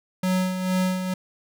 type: tone with tremolo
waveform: square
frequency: 185 Hz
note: F#3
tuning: in tune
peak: -20 dBFS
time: 0.23-1.14 s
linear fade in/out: 5 ms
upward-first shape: sine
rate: 2.2 Hz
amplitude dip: 55%
effects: none